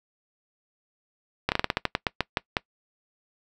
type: slowing click train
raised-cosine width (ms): 0.3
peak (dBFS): -6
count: 13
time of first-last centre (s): 1.49-2.568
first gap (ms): 29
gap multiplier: 1.19
effects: noise-tail reverb RT60 0.1 s tail -22 dB re dry